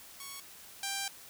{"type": "tone pair in turn", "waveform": "5% pulse", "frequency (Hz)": [1108.7, 789.1], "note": ["C#6", "G5"], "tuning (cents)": [0, 11], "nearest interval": "tritone", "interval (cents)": 589, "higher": "first", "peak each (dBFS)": [-31, -22], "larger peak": "second", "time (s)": [[0.2, 0.4], [0.83, 1.08]], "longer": "second", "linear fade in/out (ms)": 2, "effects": ["white hiss -52 dBFS RMS until 1.29 s"]}